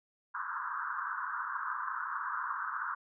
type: band-pass noise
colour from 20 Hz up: pink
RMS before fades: -37 dBFS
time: 0.34-2.95 s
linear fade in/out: 10 ms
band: 980 to 1600 Hz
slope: 96 dB/octave
effects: none